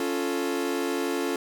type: chord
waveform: 40% pulse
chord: Db augmented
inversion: none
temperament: equal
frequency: 277.2 / 349.2 / 440 Hz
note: Db4 / F4 / A4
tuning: 0 / 0 / 0 cents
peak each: -29 / -29 / -30 dBFS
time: 0-1.36 s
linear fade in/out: 2 ms
effects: none